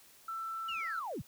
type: tone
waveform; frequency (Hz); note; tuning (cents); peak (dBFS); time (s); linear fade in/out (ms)
sine; 1333; E6; +19; -36; 0.28-1; 5
type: linear sweep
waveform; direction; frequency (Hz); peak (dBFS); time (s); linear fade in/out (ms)
sine; down; 2967 to 62.5; -36; 0.68-1.22; 10
effects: tanh soft clip ceiling -29 dBFS + white hiss -60 dBFS RMS until 1.27 s